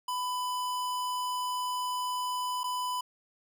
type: tone with dropouts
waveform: square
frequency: 998 Hz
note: B5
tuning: 18 cents sharp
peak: -31 dBFS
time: 0.08-3.01 s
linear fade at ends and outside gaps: 5 ms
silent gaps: 2.634-2.64 s
effects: none